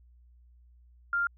sine tone, 1396.9 Hz, F6, in tune, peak -25 dBFS, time 1.13-1.27 s, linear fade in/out 2 ms, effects added 60 Hz sine -55 dBFS peak until 1.37 s

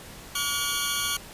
15% pulse tone cluster, 1137 / 1434 / 3185 / 3425 Hz, C#6 / F6 / G7 / A7, +44 / +45 / +27 / -47 cents, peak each -25 / -24 / -23 / -27 dBFS, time 0.35-1.17 s, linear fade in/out 5 ms, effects pink hiss -44 dBFS RMS until 1.33 s + resampled to 32000 Hz

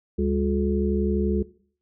harmonic tone with a mistuned harmonic, 71.8 Hz, D2, 39 cents flat, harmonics 1 / 3 / 5 / 6, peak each -26 / -25 / -26 / -29 dBFS, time 0.18-1.43 s, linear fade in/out 10 ms, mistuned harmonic 3, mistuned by -130 cents, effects noise-tail reverb RT60 0.5 s tail -19 dB re dry

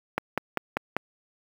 click train, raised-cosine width 0.5 ms, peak -9 dBFS, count 5, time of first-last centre 0.18-0.966 s, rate 5.09 Hz, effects high-pass 150 Hz 12 dB/octave + 7-bit

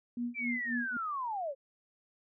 sine tone with tremolo, 240.5 Hz, B3, 46 cents flat, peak -31 dBFS, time 0.17-0.97 s, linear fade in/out 2 ms, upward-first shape sine, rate 3.8 Hz, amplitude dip 100%
sine linear sweep, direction down, 2367 to 517 Hz, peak -33 dBFS, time 0.34-1.55 s, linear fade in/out 50 ms
effects none

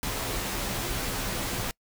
pink noise with comb filter, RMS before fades -31 dBFS, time 0.03-1.71 s, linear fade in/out 0 ms, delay 13 ms, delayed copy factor -0.5, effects noise-tail reverb RT60 0.1 s tail -26 dB re dry

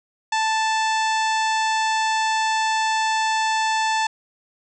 harmonic tone, 880 Hz, A5, in tune, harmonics 1 / 2 / 3 / 4 / 5 / 6 / 7 / 8 / 9, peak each -20 / -26 / -30 / -32 / -34 / -36 / -37 / -38 / -39 dBFS, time 0.32-4.07 s, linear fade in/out 5 ms, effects none

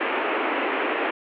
pink band-pass noise, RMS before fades -25 dBFS, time 0-1.11 s, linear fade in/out 10 ms, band 280 to 2800 Hz, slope 48 dB/octave, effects none

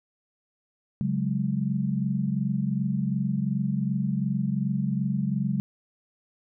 sine chord, C# suspended fourth, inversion none, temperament equal, 138.59 / 185 / 207.7 Hz, C#3 / F#3 / G#3, 0 / 0 / 0 cents, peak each -28 dBFS, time 1.01-5.6 s, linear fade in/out 0 ms, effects none

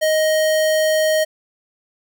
square tone, 625 Hz, D#5, 8 cents sharp, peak -15 dBFS, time 0.01-1.25 s, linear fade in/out 20 ms, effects none

